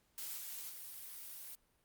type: noise with level steps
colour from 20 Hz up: blue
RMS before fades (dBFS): -44 / -46 / -49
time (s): 0.18-1.55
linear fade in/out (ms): 0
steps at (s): 0.37 / 0.69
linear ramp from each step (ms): 5
effects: pink hiss -75 dBFS RMS until 1.84 s + Opus 48 kbps